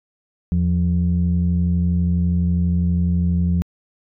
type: tone pair together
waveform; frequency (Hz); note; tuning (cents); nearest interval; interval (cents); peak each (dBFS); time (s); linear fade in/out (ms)
sine; 82.41 / 174.62; E2 / F3; 0 / 0; octave + minor second; 1300; -17; 0.52-3.62; 0
effects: tanh soft clip ceiling -10 dBFS